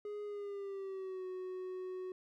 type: tone with pitch glide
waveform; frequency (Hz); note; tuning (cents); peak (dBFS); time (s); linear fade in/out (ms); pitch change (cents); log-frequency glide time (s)
triangle; 415.3 to 370; G#4 to F#4; 0 to 0; -38; 0.05-2.12; 2; -200; 0.24-1.26
effects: none